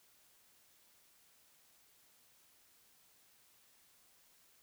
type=silence; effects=white hiss -68 dBFS RMS until 4.62 s